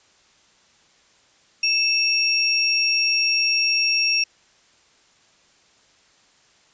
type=tone pair together; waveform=sine; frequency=2637 / 5573 Hz; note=E7 / F8; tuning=0 / -5 cents; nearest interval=octave + minor second; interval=1295 cents; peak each=-20 dBFS; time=1.63-4.24 s; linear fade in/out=5 ms; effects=white hiss -57 dBFS RMS until 6.73 s + resampled to 16000 Hz